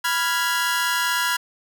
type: chord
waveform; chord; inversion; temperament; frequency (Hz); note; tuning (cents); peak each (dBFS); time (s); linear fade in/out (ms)
sawtooth; F diminished; second; equal; 987.8 / 1396.9 / 1661.2; Cb6 / F6 / Ab6; 0 / 0 / 0; -21; 0.04-1.37; 10
effects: none